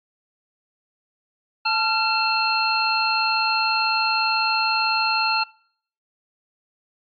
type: tone cluster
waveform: sine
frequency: 878 / 1374 / 2681 / 4223 Hz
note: A5 / F6 / E7 / C8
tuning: -4 / -29 / +29 / +15 cents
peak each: -24 dBFS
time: 1.65-5.44 s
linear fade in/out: 10 ms
effects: noise-tail reverb RT60 0.6 s tail -25 dB re dry + AAC 48 kbps